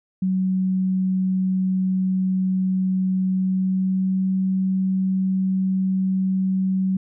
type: tone with pitch glide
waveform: sine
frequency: 187.3 to 189.04 Hz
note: F#3 to F#3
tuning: +21 to +37 cents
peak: -18 dBFS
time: 0.22-6.97 s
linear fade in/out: 5 ms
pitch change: +16 cents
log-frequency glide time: 3.32-4.31 s
effects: none